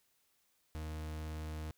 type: tone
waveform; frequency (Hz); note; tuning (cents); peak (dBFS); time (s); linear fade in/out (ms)
40% pulse; 77.78; D#2; 0; -39; 0.75-1.71; 0
effects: white hiss -75 dBFS RMS until 1.77 s